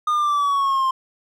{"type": "exponential sweep", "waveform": "triangle", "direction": "down", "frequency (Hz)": [1226, 1046.5], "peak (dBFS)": -15, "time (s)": [0.07, 0.91], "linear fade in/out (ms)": 5, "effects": []}